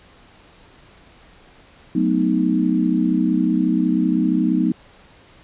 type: chord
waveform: sine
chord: B dominant seventh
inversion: second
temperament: equal with one note detuned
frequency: 185 / 220 / 250.8 / 311.1 Hz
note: F#3 / A3 / B3 / D#4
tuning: 0 / 0 / +27 / 0 cents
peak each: -21 / -23 / -20 / -20 dBFS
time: 1.95-4.72 s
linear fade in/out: 5 ms
effects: pink hiss -49 dBFS RMS until 5.43 s + resampled to 8000 Hz